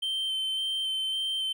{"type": "tone with vibrato", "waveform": "triangle", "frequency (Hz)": 3109, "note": "G7", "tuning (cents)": -15, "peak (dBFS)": -26, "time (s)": [0.02, 1.53], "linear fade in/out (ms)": 10, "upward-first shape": "square", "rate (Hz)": 1.8, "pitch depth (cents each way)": 11, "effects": []}